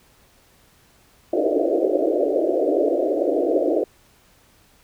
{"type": "band-pass noise", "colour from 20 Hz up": "pink", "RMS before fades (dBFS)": -20, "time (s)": [1.33, 3.84], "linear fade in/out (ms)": 5, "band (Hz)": [290, 670], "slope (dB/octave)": 96, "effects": ["pink hiss -56 dBFS RMS until 4.83 s"]}